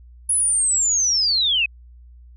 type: linear sweep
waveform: sine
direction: down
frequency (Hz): 10450 to 2489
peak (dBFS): -16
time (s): 0.29-1.66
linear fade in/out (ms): 5
effects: added 60 Hz sine -42 dBFS peak until 2.36 s